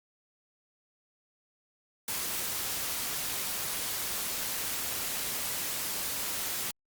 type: noise with amplitude modulation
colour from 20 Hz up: white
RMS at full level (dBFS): -32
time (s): 2.08-6.71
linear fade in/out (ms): 2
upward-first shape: sine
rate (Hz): 250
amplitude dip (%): 35
effects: Opus 48 kbps